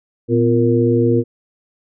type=harmonic tone with a mistuned harmonic; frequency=116.54 Hz; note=A#2; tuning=in tune; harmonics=1 / 2 / 3 / 4; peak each=-17 / -17 / -17 / -17 dBFS; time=0.28-1.24 s; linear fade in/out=50 ms; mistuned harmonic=2; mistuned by=+130 cents; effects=none